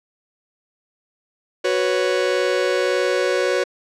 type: chord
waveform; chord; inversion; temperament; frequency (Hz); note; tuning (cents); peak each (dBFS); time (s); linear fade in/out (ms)
45% pulse; F# suspended fourth; none; just; 370 / 493.3 / 555; F#4 / B4 / C#5; 0 / -2 / +2; -22; 1.64-3.64; 10
effects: low-pass 6000 Hz 12 dB/octave